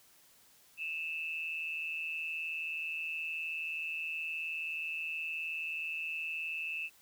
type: tone with amplitude modulation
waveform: sine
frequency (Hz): 2637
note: E7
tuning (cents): 0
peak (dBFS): -32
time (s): 0.77-6.9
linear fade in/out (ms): 50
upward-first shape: sine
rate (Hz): 159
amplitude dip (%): 70
effects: white hiss -63 dBFS RMS until 7.01 s